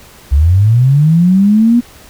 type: linear sweep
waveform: sine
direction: up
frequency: 64.9 to 243.9 Hz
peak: -5 dBFS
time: 0.31-1.81 s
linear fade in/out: 20 ms
effects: pink hiss -39 dBFS RMS until 2.09 s